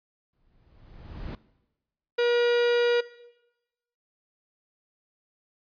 brown noise with exponential growth, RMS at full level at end -32 dBFS, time 0.33-1.35 s, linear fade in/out 0 ms, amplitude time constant 220 ms
45% pulse tone, 478.8 Hz, A#4, 46 cents sharp, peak -21 dBFS, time 2.18-3.01 s, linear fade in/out 10 ms
effects noise-tail reverb RT60 1.0 s tail -19 dB re dry + resampled to 11025 Hz

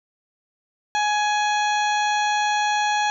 harmonic tone, 837 Hz, G#5, 13 cents sharp, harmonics 1 / 2 / 3 / 4 / 5 / 7 / 8, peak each -20 / -26 / -30 / -32 / -34 / -37 / -38 dBFS, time 0.95-3.1 s, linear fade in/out 0 ms, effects none

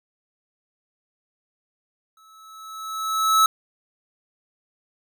square tone with exponential growth, 1300 Hz, E6, 24 cents flat, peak -13 dBFS, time 2.17-3.46 s, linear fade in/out 2 ms, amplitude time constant 280 ms, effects none

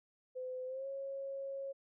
sine tone with pitch glide, 510 to 546.6 Hz, C5 to C#5, -44 to -24 cents, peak -39 dBFS, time 0.35-1.73 s, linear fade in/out 20 ms, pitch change +120 cents, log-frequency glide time 0.66-0.87 s, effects none

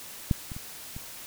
clicks, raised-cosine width 5 ms, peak -10 / -25 / -26 / -26 dBFS, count 4, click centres 0.312 / 0.518 / 0.565 / 0.965 s, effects white hiss -43 dBFS RMS until 1.26 s

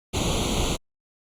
pink noise with comb filter, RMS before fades -24 dBFS, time 0.13-0.77 s, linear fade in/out 20 ms, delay 0.29 ms, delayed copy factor +0.95, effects low-pass 9000 Hz 12 dB/octave + Opus 48 kbps

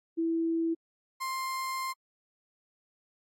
sine / 35% pulse tone pair in turn, 329.6 / 1051.3 Hz, E4 / C6, 0 / +8 cents, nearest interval octave + minor sixth, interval 2008 cents, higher second, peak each -26 / -30 dBFS, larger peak first, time 0.17-0.75 / 1.2-1.93 s, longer second, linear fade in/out 20 ms, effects AAC 48 kbps

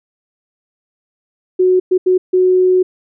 sine tone bursts at uneven times, 368.3 Hz, F#4, 8 cents flat, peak -8 dBFS, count 4, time 1.59-1.8 / 1.91-1.98 / 2.06-2.18 / 2.33-2.83 s, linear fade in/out 10 ms, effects none

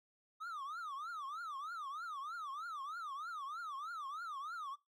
triangle tone with vibrato, 1231 Hz, D#6, 19 cents flat, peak -40 dBFS, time 0.4-4.76 s, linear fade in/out 20 ms, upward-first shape triangle, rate 3.2 Hz, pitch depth 270 cents each way, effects noise-tail reverb RT60 0.2 s tail -20 dB re dry

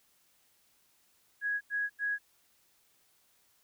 sine tone bursts, 1661.2 Hz, G#6, in tune, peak -29 dBFS, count 3, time 1.41-2.186 s, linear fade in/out 50 ms, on 200 ms, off 88 ms, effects white hiss -69 dBFS RMS until 3.63 s

